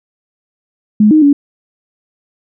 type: tone with pitch steps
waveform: sine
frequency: 211.7 / 309.8 / 285.1 Hz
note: G#3 / D#4 / C#4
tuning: +33 / -7 / +49 cents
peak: -4 dBFS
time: 1-1.33 s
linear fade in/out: 5 ms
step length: 110 ms
effects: none